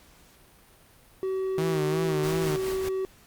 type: tone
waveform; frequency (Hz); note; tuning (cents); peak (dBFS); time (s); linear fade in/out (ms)
triangle; 380; F#4; +46; -24; 1.23-3.05; 0
type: tone with vibrato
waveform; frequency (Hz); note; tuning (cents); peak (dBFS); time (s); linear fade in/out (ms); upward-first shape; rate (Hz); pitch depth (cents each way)
sawtooth; 157.3; D#3; +19; -23; 1.58-2.56; 0; sine; 2.8; 78
type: noise with tremolo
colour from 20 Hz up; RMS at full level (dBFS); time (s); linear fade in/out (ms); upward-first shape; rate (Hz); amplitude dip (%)
pink; -36; 2.23-2.89; 5; sine; 4.9; 50
effects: pink hiss -56 dBFS RMS until 3.26 s + Opus 48 kbps